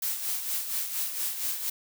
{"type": "noise with tremolo", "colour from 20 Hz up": "blue", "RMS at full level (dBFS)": -29, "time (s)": [0.02, 1.7], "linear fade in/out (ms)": 5, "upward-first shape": "sine", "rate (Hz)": 4.3, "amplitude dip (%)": 55, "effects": []}